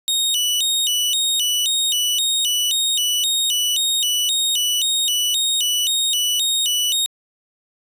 sawtooth tone with vibrato, 3322 Hz, G#7, in tune, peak -14 dBFS, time 0.08-7.06 s, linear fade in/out 0 ms, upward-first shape square, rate 1.9 Hz, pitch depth 200 cents each way, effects resampled to 32000 Hz

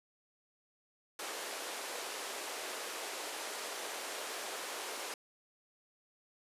pink band-pass noise, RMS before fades -42 dBFS, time 1.19-5.14 s, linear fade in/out 2 ms, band 390 to 12000 Hz, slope 24 dB/octave, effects resampled to 32000 Hz

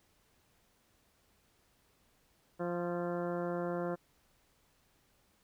harmonic tone with a mistuned harmonic, 174.61 Hz, F3, in tune, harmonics 1 / 2 / 3 / 4 / 5 / 6 / 7 / 8 / 9 / 10, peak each -39 / -38 / -38 / -43 / -53 / -47 / -54 / -48 / -55 / -56 dBFS, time 2.59-3.96 s, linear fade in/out 20 ms, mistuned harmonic 8, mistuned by -24 cents, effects pink hiss -71 dBFS RMS until 5.43 s

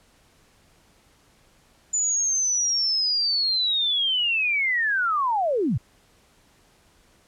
sine linear sweep, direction down, 7040 to 87.31 Hz, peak -20 dBFS, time 1.93-5.78 s, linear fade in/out 10 ms, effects pink hiss -59 dBFS RMS until 7.27 s + low-pass 11000 Hz 12 dB/octave

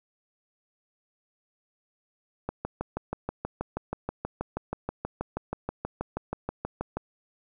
click train, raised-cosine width 1 ms, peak -16 dBFS, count 29, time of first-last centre 2.49-6.97 s, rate 6.25 Hz, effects none

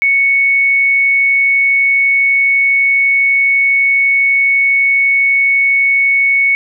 sine tone, 2217 Hz, C#7, in tune, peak -8 dBFS, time 0.02-6.55 s, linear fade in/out 0 ms, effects none

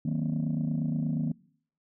sine chord, C half-diminished seventh, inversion first, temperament equal with one note detuned, 156.28 / 185 / 233.1 / 261.6 Hz, Eb3 / Gb3 / Bb3 / C4, +8 / 0 / 0 / 0 cents, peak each -28 / -34 / -30 / -34 dBFS, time 0.05-1.32 s, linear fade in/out 5 ms, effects noise-tail reverb RT60 0.6 s tail -24 dB re dry + tanh soft clip ceiling -21 dBFS

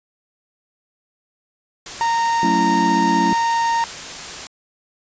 white noise, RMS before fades -31 dBFS, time 1.86-4.47 s, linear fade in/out 2 ms
harmonic tone, 925 Hz, A#5, 14 cents flat, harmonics 1 / 2 / 3 / 4 / 5 / 6 / 7, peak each -16 / -27 / -37 / -38 / -38 / -39 / -40 dBFS, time 2.01-3.84 s, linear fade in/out 0 ms
triangle chord, F# minor seventh, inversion none, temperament just, 185 / 222 / 277.5 / 333 Hz, F#3 / A3 / C#4 / E4, 0 / +16 / +2 / +18 cents, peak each -21 dBFS, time 2.43-3.33 s, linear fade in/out 2 ms
effects resampled to 16000 Hz

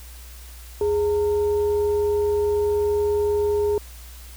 sine tone with frequency modulation, 415.3 Hz, G#4, in tune, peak -18 dBFS, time 0.81-3.78 s, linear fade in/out 2 ms, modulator 496 Hz, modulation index 0.33, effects added 60 Hz sine -39 dBFS peak until 4.36 s + white hiss -46 dBFS RMS until 4.36 s

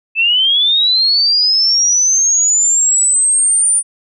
sine linear sweep, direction up, 2600 to 9350 Hz, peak -9 dBFS, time 0.15-3.83 s, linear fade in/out 50 ms, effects none

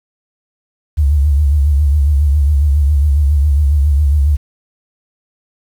sine tone with vibrato, 72.2 Hz, D2, 29 cents flat, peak -8 dBFS, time 0.97-4.37 s, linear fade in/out 20 ms, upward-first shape triangle, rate 7.3 Hz, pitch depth 120 cents each way, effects 7-bit

